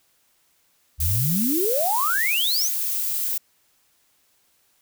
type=exponential sweep; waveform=sine; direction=up; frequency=68.7 to 6900 Hz; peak=-21 dBFS; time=0.98-2.71 s; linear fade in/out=50 ms
type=noise; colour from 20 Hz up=violet; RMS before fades=-25 dBFS; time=1-3.38 s; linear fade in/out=5 ms
effects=white hiss -64 dBFS RMS until 4.81 s